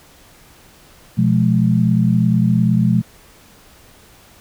sine chord, F diminished, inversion second, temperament equal with one note detuned, 123.47 / 174.61 / 212 Hz, Cb3 / F3 / Ab3, 0 / 0 / +36 cents, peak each -16 dBFS, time 1.17-3.02 s, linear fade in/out 20 ms, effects pink hiss -47 dBFS RMS until 4.4 s

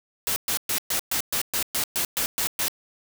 white noise bursts, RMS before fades -25 dBFS, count 12, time 0.27-2.682 s, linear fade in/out 0 ms, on 91 ms, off 120 ms, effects none

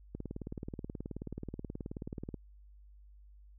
click train, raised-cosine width 3 ms, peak -27 dBFS, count 42, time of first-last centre 0.15-2.343 s, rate 18.7 Hz, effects added 50 Hz sine -54 dBFS peak until 3.58 s

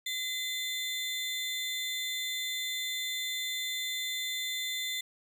35% pulse tone pair together, 2040 / 3540 Hz, C7 / A7, -44 / +10 cents, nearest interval minor seventh, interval 954 cents, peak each -35 / -32 dBFS, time 0.06-5.01 s, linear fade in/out 5 ms, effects none

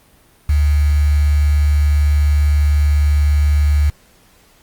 sine tone with quantisation, 73.42 Hz, D2, in tune, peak -10 dBFS, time 0.49-3.9 s, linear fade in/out 5 ms, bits 5, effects pink hiss -51 dBFS RMS until 4.62 s + Opus 32 kbps

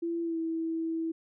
sine tone with pitch glide, 337.1 to 326.4 Hz, E4 to E4, +39 to -17 cents, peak -29 dBFS, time 0.02-1.12 s, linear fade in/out 10 ms, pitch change -56 cents, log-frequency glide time 0.22-0.38 s, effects none

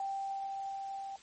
sine tone with level ramp, 784 Hz, G5, in tune, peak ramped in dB -33 to -39 dBFS, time 0-1.16 s, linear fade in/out 2 ms, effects white hiss -58 dBFS RMS until 1.22 s + MP3 32 kbps

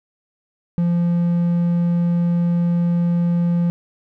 triangle tone, 172.5 Hz, F3, 21 cents flat, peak -13 dBFS, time 0.78-3.7 s, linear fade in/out 0 ms, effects none

